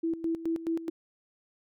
sine tone with tremolo, 329.3 Hz, E4, 2 cents flat, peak -26 dBFS, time 0.03-0.9 s, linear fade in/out 10 ms, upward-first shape square, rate 4.7 Hz, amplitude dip 75%, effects none

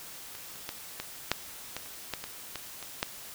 clicks, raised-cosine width 0.2 ms, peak -26 / -29 / -17 / -17 / -7 / -17 / -30 / -14 / -20 / -18 / -23 / -10 dBFS, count 12, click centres 0.351 / 0.558 / 0.691 / 1 / 1.316 / 1.766 / 1.86 / 2.137 / 2.24 / 2.557 / 2.827 / 3.029 s, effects white hiss -45 dBFS RMS until 3.34 s

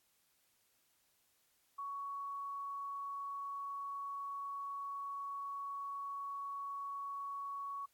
sine tone, 1118 Hz, C#6, 14 cents sharp, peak -40 dBFS, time 1.78-7.86 s, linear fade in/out 10 ms, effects white hiss -75 dBFS RMS until 7.93 s + AAC 64 kbps

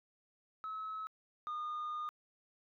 sine tone pair in turn, 1290 / 1221.4 Hz, E6 / D#6, -38 / -32 cents, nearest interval minor second, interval 94 cents, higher first, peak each -38 / -35 dBFS, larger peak second, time 0.64-1.07 / 1.47-2.09 s, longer second, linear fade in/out 0 ms, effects tanh soft clip ceiling -36 dBFS

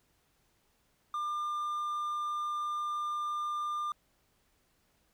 triangle tone, 1199 Hz, D6, 36 cents sharp, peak -30 dBFS, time 1.14-3.92 s, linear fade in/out 2 ms, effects pink hiss -72 dBFS RMS until 5.13 s

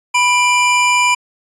square tone pair together, 987.8 / 2371 Hz, B5 / D7, 0 / +16 cents, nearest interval octave + minor third, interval 1516 cents, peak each -14 dBFS, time 0.14-1.15 s, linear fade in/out 10 ms, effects resampled to 24000 Hz

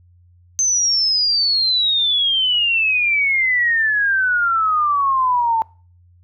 sine exponential sweep, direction down, 6272 to 886 Hz, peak -14 dBFS, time 0.59-5.62 s, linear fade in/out 0 ms, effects noise-tail reverb RT60 0.4 s tail -23 dB re dry + added 88 Hz sine -48 dBFS peak until 6.23 s

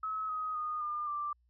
sine tone with pitch steps, 1286 / 1258.1 / 1230.8 / 1204 / 1177.9 Hz, E6 / D#6 / D#6 / D6 / D6, -43 / +19 / -19 / +43 / +5 cents, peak -33 dBFS, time 0.03-1.33 s, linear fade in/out 5 ms, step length 260 ms, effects added 60 Hz sine -67 dBFS peak until 1.49 s

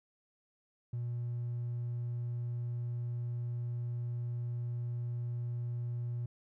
triangle tone, 120 Hz, B2, 49 cents flat, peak -31 dBFS, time 0.93-6.26 s, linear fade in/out 5 ms, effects tanh soft clip ceiling -30 dBFS

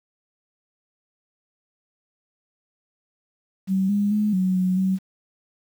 sine tone with pitch steps, 191 / 203.8 / 210.7 / 186.2 / 184.4 / 189.3 Hz, G3 / G#3 / G#3 / F#3 / F#3 / F#3, -45 / -32 / +25 / +11 / -6 / +40 cents, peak -18 dBFS, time 3.67-4.99 s, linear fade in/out 50 ms, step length 220 ms, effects 8-bit

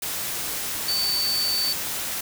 sine tone in noise, 4539 Hz, C#8, 40 cents sharp, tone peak -22 dBFS, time 0.88-1.73 s, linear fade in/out 5 ms, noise white, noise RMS -29 dBFS, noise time 0.02-2.21 s, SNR +4 dB, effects none

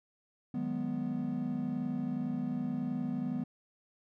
triangle chord, G# minor seventh, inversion second, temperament equal, 155.56 / 185 / 207.7 / 246.9 Hz, D#3 / F#3 / G#3 / B3, 0 / 0 / 0 / 0 cents, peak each -38 / -38 / -37 / -32 dBFS, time 0.54-3.44 s, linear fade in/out 5 ms, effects tanh soft clip ceiling -20 dBFS

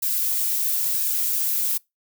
violet noise with flanger, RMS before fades -23 dBFS, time 0.02-1.78 s, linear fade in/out 10 ms, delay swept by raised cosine 1.4 to 6 ms, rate 1 Hz, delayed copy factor -0.65, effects noise-tail reverb RT60 0.2 s tail -25 dB re dry

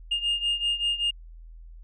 sine beating tone pair, 2827 / 2832.2 Hz, F7 / F7, +20 / +24 cents, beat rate 5.2 Hz, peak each -24 / -27 dBFS, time 0.11-1.11 s, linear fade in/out 10 ms, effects tanh soft clip ceiling -20 dBFS + added 41 Hz sine -42 dBFS peak until 1.83 s

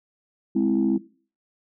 sine chord, Ab augmented, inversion none, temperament equal, 207.7 / 261.6 / 329.6 Hz, Ab3 / C4 / E4, 0 / 0 / 0 cents, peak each -22 dBFS, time 0.55-0.98 s, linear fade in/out 10 ms, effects noise-tail reverb RT60 0.4 s tail -18 dB re dry + tanh soft clip ceiling -12 dBFS

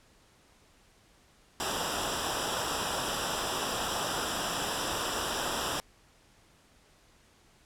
pink noise with comb filter, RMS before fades -32 dBFS, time 1.6-5.8 s, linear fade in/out 0 ms, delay 0.46 ms, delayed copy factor -0.8, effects pink hiss -62 dBFS RMS until 7.65 s + low-pass 10000 Hz 12 dB/octave

